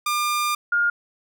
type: tone pair in turn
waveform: sawtooth / sine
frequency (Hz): 1200 / 1417.2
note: D6 / F6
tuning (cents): +37 / +25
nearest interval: minor third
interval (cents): 288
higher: second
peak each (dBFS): -17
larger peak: neither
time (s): 0.06-0.55 / 0.72-0.9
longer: first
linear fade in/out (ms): 5
effects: none